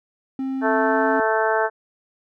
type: tone with pitch glide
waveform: triangle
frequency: 265.9 to 270.4 Hz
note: C4 to C#4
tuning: +28 to -43 cents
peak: -21 dBFS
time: 0.39-1.2 s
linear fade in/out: 2 ms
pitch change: +29 cents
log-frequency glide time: 0.77-1.04 s
type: harmonic tone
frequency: 220 Hz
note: A3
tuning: in tune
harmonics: 2 / 3 / 4 / 5 / 6 / 7 / 8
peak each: -23 / -23 / -23 / -29 / -29 / -25 / -31 dBFS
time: 0.61-1.7 s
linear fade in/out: 50 ms
effects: none